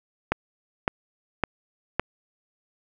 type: click train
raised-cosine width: 0.5 ms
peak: -6 dBFS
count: 4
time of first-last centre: 0.32-1.996 s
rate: 1.79 Hz
effects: none